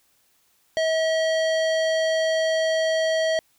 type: tone with low-pass filter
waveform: square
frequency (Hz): 642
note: E5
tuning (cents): -46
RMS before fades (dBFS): -22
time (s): 0.77-3.39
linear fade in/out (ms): 0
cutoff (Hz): 4800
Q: 1.1
effects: white hiss -64 dBFS RMS until 3.58 s